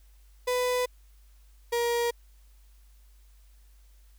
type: tone pair in turn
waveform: 35% pulse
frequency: 498 / 473 Hz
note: B4 / A#4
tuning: +14 / +25 cents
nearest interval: minor second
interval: 89 cents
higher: first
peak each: -23 dBFS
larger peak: neither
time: 0.47-0.86 / 1.72-2.11 s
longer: neither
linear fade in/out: 10 ms
effects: added 50 Hz sine -53 dBFS peak until 4.18 s + white hiss -67 dBFS RMS until 4.18 s